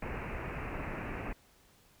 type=low-pass noise; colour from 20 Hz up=pink; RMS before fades=-39 dBFS; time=0.02-1.33 s; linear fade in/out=5 ms; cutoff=2700 Hz; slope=96 dB/octave; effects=pink hiss -64 dBFS RMS until 2 s